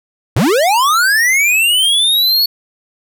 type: linear sweep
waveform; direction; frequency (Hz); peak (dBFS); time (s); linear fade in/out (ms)
square; up; 82.41 to 4435; -10; 0.36-2.46; 5
effects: none